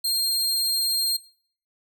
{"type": "tone", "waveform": "sawtooth", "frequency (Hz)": 4204, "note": "C8", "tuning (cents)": 7, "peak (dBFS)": -19, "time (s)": [0.04, 1.17], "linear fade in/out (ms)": 10, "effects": ["noise-tail reverb RT60 0.5 s tail -17 dB re dry"]}